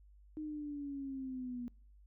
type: linear sweep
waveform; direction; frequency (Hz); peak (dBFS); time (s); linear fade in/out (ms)
sine; down; 309.5 to 240; -39; 0.37-1.68; 0
effects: noise-tail reverb RT60 0.5 s tail -26 dB re dry + added 50 Hz sine -58 dBFS peak until 2.06 s